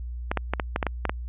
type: clicks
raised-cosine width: 0.5 ms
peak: -9 dBFS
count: 9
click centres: 0.315 / 0.373 / 0.536 / 0.598 / 0.761 / 0.828 / 0.867 / 1.053 / 1.095 s
effects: added 60 Hz sine -31 dBFS peak until 1.28 s + resampled to 8000 Hz